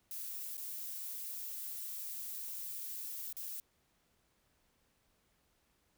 violet noise with dropouts, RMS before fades -43 dBFS, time 0.11-3.6 s, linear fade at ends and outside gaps 1 ms, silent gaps 0.57-0.578 / 3.328-3.367 s, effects pink hiss -75 dBFS RMS until 5.97 s

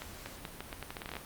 accelerating click train, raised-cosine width 0.3 ms, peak -23 dBFS, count 15, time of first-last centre 0.02-1.167 s, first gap 240 ms, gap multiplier 0.8, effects pink hiss -48 dBFS RMS until 1.25 s + Opus 48 kbps

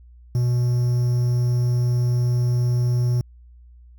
triangle tone with quantisation, 122.2 Hz, B2, 18 cents flat, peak -15 dBFS, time 0.35-3.21 s, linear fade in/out 0 ms, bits 7, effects added 60 Hz sine -44 dBFS peak until 3.98 s

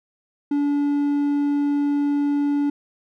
triangle tone, 287.6 Hz, D4, 36 cents flat, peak -16 dBFS, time 0.51-2.7 s, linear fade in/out 5 ms, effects none

